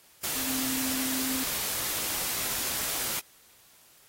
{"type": "tone in noise", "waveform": "sine", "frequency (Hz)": 261.6, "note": "C4", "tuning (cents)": 0, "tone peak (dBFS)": -34, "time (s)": [0.35, 1.44], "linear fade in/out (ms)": 10, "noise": "white", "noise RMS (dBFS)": -31, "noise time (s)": [0.23, 3.2], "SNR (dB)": -6, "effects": ["white hiss -58 dBFS RMS until 4.08 s", "AAC 48 kbps"]}